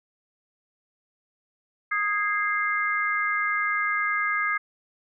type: chord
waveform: sine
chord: Ab major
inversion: second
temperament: equal with one note detuned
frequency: 1244.5 / 1643.1 / 2093 Hz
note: Eb6 / Ab6 / C7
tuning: 0 / -19 / 0 cents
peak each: -27 dBFS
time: 1.91-4.58 s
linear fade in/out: 10 ms
effects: none